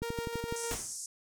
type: tone with tremolo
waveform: sawtooth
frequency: 466.2 Hz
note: A#4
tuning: in tune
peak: -31 dBFS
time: 0.02-0.75 s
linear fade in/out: 10 ms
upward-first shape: square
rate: 6.5 Hz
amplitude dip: 30%
type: click train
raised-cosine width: 3 ms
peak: -23 dBFS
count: 7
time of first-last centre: 0.02-0.524 s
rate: 11.9 Hz
type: band-pass noise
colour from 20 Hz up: pink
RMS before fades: -41 dBFS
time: 0.56-1.06 s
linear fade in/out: 2 ms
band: 5600 to 10000 Hz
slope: 48 dB/octave
type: noise with exponential decay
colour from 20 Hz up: pink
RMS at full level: -34 dBFS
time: 0.71-0.98 s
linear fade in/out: 1 ms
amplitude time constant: 58 ms
effects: none